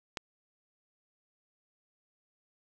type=click; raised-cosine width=0.2 ms; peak=-17 dBFS; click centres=0.172 s; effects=none